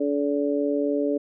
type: harmonic tone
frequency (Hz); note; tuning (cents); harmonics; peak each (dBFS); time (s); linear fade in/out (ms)
143.7; D3; -37; 2 / 3 / 4; -24 / -26 / -27; 0-1.18; 10
effects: none